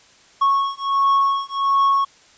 triangle beating tone pair, 1102 / 1103.4 Hz, C#6 / C#6, -11 / -8 cents, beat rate 1.4 Hz, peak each -17 dBFS, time 0.41-2.05 s, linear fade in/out 10 ms, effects white hiss -51 dBFS RMS until 2.37 s + resampled to 16000 Hz

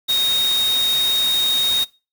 sine tone in noise, 3729 Hz, A#7, in tune, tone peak -15 dBFS, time 0.08-1.85 s, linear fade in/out 20 ms, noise white, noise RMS -27 dBFS, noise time 0.08-1.85 s, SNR +9 dB, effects noise-tail reverb RT60 0.3 s tail -22 dB re dry

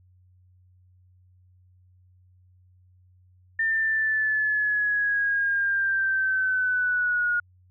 sine linear sweep, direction down, 1805 to 1434 Hz, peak -21 dBFS, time 3.59-7.4 s, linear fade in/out 5 ms, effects added 91 Hz sine -55 dBFS peak until 7.7 s

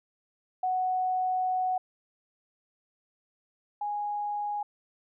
sine tone pair in turn, 741 / 827.3 Hz, F#5 / G#5, +2 / -7 cents, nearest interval major second, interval 191 cents, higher second, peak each -25 / -29 dBFS, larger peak first, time 0.63-1.78 / 3.81-4.63 s, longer first, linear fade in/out 5 ms, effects none

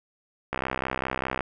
click train, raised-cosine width 0.5 ms, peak -12 dBFS, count 58, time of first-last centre 0.53-1.407 s, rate 65 Hz, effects none

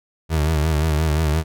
30% pulse tone with vibrato, 77.5 Hz, D#2, 6 cents flat, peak -14 dBFS, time 0.29-1.44 s, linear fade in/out 50 ms, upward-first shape sine, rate 5.7 Hz, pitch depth 79 cents each way, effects none

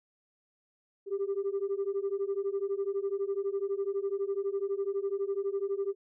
sine beating tone pair, 389.9 / 401.9 Hz, G4 / G4, -9 / +43 cents, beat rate 12 Hz, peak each -31 dBFS, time 1.06-5.95 s, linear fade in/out 50 ms, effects tanh soft clip ceiling -25 dBFS

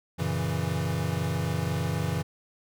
square chord, F# dominant seventh, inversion none, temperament equal, 92.5 / 116.54 / 138.59 / 164.81 Hz, F#2 / A#2 / C#3 / E3, 0 / 0 / 0 / 0 cents, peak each -33 / -35 / -33 / -31 dBFS, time 0.18-2.23 s, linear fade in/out 20 ms, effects none

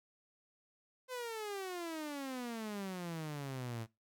sawtooth exponential sweep, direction down, 517 to 110 Hz, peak -36 dBFS, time 1.08-3.87 s, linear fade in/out 50 ms, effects noise-tail reverb RT60 0.2 s tail -19 dB re dry

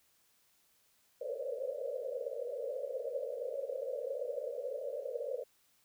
white band-pass noise, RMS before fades -39 dBFS, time 1.21-5.44 s, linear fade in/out 5 ms, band 470 to 580 Hz, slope 96 dB/octave, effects white hiss -71 dBFS RMS until 5.84 s

